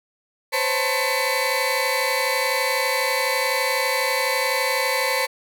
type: tone cluster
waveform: 30% pulse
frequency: 509 / 541 / 887 / 2015 / 2255 Hz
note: C5 / C#5 / A5 / B6 / C#7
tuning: -48 / -42 / +14 / +34 / +29 cents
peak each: -24 dBFS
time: 0.52-5.27 s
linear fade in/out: 20 ms
effects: none